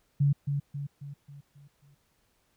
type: tone with echo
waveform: sine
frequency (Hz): 142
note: C#3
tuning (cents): +42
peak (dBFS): -20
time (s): 0.2-0.33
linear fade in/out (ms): 10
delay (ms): 270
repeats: 6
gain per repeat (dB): -6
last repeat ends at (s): 1.95
effects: pink hiss -71 dBFS RMS until 2.56 s